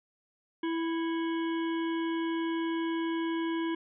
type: harmonic tone with a mistuned harmonic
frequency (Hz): 329.6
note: E4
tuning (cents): 0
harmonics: 1 / 3 / 5 / 7 / 9 / 10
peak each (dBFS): -29 / -39 / -43 / -46 / -48 / -49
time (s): 0.63-3.75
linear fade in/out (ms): 5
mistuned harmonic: 7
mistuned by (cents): -79
effects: none